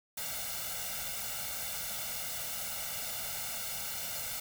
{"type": "noise with comb filter", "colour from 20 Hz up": "white", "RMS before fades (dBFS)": -38, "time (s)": [0.17, 4.4], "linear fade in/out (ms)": 5, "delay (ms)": 1.4, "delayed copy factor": 1, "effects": []}